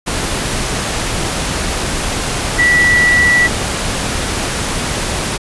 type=tone in noise; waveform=sine; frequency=1953 Hz; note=B6; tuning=20 cents flat; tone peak=-8 dBFS; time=2.58-3.48 s; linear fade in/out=20 ms; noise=pink; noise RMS=-18 dBFS; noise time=0.06-5.38 s; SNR=+7 dB; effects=resampled to 24000 Hz